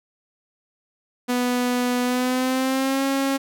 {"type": "tone with pitch glide", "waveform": "sawtooth", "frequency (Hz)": [246.9, 272.4], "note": ["B3", "C#4"], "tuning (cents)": [0, -30], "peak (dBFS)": -16, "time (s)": [1.28, 3.38], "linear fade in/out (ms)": 20, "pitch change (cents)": 170, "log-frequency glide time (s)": [2.03, 3.04], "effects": []}